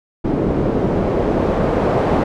white noise with low-pass filter sweep, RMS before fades -17 dBFS, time 0.24-2.24 s, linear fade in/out 10 ms, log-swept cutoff 350 to 620 Hz, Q 1.1, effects none

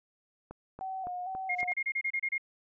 click train, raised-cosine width 1 ms, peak -29 dBFS, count 5, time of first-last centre 0.51-1.63 s, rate 3.57 Hz
sine tone with vibrato, 740 Hz, F#5, in tune, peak -34 dBFS, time 0.81-1.72 s, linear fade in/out 0 ms, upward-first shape square, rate 2.2 Hz, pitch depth 48 cents each way
sine tone bursts, 2136 Hz, C7, 35 cents sharp, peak -28 dBFS, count 10, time 1.49-2.381 s, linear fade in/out 10 ms, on 63 ms, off 29 ms
white noise with exponential growth, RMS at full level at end -44 dBFS, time 1.54-1.61 s, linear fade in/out 2 ms, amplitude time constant 15 ms
effects resampled to 16000 Hz

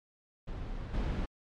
brown noise with level steps, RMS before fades -39 / -32 dBFS, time 0.47-1.26 s, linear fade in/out 10 ms, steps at 0.93 s, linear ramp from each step 10 ms, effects low-pass 4000 Hz 12 dB/octave + MP3 96 kbps

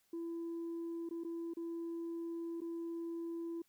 sine tone with dropouts, 335.2 Hz, E4, 29 cents sharp, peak -37 dBFS, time 0.13-3.62 s, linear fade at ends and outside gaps 5 ms, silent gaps 1.091-1.109 / 1.237-1.247 / 1.537-1.569 / 2.606-2.616 s, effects tanh soft clip ceiling -37 dBFS + white hiss -75 dBFS RMS until 3.68 s

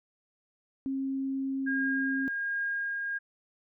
sine tone, 269.1 Hz, C4, 49 cents sharp, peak -29 dBFS, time 0.86-2.28 s, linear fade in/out 0 ms
sine tone with tremolo, 1622 Hz, G#6, 41 cents flat, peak -28 dBFS, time 1.66-3.19 s, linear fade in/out 20 ms, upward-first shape triangle, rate 1.3 Hz, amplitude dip 30%
effects none

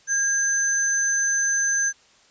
sine tone pair together, 1619 / 6146 Hz, G#6 / G8, -45 / -35 cents, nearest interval octave + major seventh, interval 2310 cents, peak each -23 / -21 dBFS, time 0.07-1.93 s, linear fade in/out 50 ms, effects white hiss -56 dBFS RMS until 2.3 s + resampled to 16000 Hz

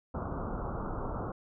pink low-pass noise, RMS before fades -36 dBFS, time 0.14-1.32 s, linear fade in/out 5 ms, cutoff 1400 Hz, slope 96 dB/octave, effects none

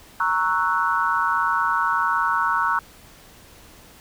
sine chord, F# dominant seventh, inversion first, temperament equal, 932.3 / 1108.7 / 1318.5 / 1480 Hz, A#5 / C#6 / E6 / F#6, 0 / 0 / 0 / 0 cents, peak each -24 dBFS, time 0.2-2.79 s, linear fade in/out 2 ms, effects pink hiss -48 dBFS RMS until 4 s

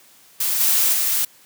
blue noise with level steps, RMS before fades -21 / -17 / -20 dBFS, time 0.4-1.25 s, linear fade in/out 5 ms, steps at 0.6 / 0.93 s, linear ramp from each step 5 ms, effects white hiss -51 dBFS RMS until 1.45 s + high-pass 100 Hz 12 dB/octave

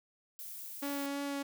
violet noise, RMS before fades -45 dBFS, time 0.39-1.06 s, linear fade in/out 0 ms
sawtooth tone with vibrato, 281.4 Hz, C#4, 26 cents sharp, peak -31 dBFS, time 0.82-1.43 s, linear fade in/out 10 ms, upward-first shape triangle, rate 3.1 Hz, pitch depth 12 cents each way
effects none

